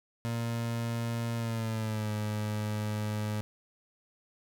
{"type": "tone with pitch glide", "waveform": "30% pulse", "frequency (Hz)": [116.54, 106.25], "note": ["A#2", "G#2"], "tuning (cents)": [0, 40], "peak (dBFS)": -28, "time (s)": [0.25, 3.41], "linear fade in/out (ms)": 0, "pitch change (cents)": -160, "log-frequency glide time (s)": [1.35, 2.11], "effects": []}